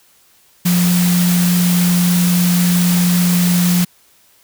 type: tone in noise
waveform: sine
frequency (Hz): 176.8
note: F3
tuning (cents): +22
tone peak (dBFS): -11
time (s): 0.65-3.85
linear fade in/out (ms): 10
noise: white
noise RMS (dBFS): -21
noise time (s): 0.65-3.85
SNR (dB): +7
effects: white hiss -52 dBFS RMS until 4.43 s